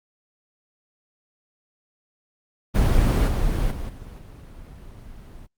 brown noise with level steps, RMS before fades -17 / -22 / -30 / -38 / -41 dBFS, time 2.74-5.47 s, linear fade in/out 20 ms, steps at 3.28 / 3.71 / 3.89 / 4.18 s, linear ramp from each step 2 ms, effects Opus 24 kbps

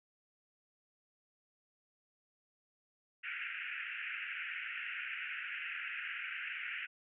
white band-pass noise, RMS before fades -42 dBFS, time 3.23-6.87 s, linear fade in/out 20 ms, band 1400 to 2800 Hz, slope 96 dB/octave, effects none

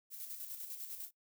violet noise with tremolo, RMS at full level -44 dBFS, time 0.1-1.11 s, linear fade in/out 50 ms, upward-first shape square, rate 10 Hz, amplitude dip 45%, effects noise-tail reverb RT60 0.1 s tail -19 dB re dry

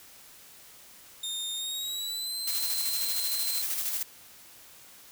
sawtooth tone with pitch glide, 3655 to 4103 Hz, A#7 to C8, -35 to -35 cents, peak -29 dBFS, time 1.23-3.62 s, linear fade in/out 5 ms, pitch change +200 cents, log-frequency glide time 1.54-2.38 s
blue noise with tremolo, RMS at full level -30 dBFS, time 2.47-4.03 s, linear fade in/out 5 ms, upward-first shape square, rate 13 Hz, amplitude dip 35%
effects white hiss -52 dBFS RMS until 5.11 s

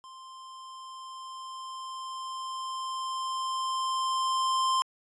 square tone with level ramp, 1046.5 Hz, C6, in tune, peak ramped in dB -46 to -24 dBFS, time 0.04-4.82 s, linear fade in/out 0 ms, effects resampled to 22050 Hz

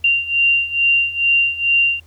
sine beating tone pair, 2772 / 2774.3 Hz, F7 / F7, -14 / -12 cents, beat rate 2.3 Hz, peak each -18 / -15 dBFS, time 0.04-2 s, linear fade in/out 5 ms, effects added 82 Hz sine -44 dBFS peak until 2.06 s + pink hiss -55 dBFS RMS until 2.06 s

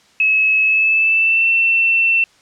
sine tone with pitch glide, 2580 to 2690 Hz, E7 to E7, -38 to +34 cents, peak -11 dBFS, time 0.2-2.24 s, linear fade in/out 2 ms, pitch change +72 cents, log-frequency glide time 0.63-1.49 s, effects white hiss -52 dBFS RMS until 2.41 s + low-pass 6000 Hz 12 dB/octave

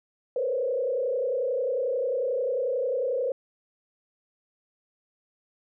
sine tone with frequency modulation, 512 Hz, C5, 38 cents flat, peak -24 dBFS, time 0.36-3.32 s, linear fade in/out 2 ms, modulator 31.2 Hz, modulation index 1.4, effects none

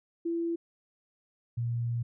sine tone pair in turn, 336.3 / 118.22 Hz, E4 / A#2, +35 / +25 cents, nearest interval octave + tritone, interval 1810 cents, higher first, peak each -28 dBFS, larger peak neither, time 0.25-0.56 / 1.57-2.03 s, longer second, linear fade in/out 10 ms, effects none

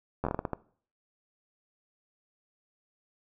slowing click train, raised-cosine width 1 ms, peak -16 dBFS, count 9, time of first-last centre 0.24-0.533 s, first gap 11 ms, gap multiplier 1.33, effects noise-tail reverb RT60 0.5 s tail -20 dB re dry

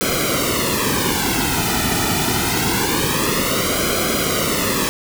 pink noise with flanger, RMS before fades -19 dBFS, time 0.01-4.89 s, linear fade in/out 0 ms, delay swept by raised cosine 1.1 to 1.86 ms, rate 0.25 Hz, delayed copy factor -0.85, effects none

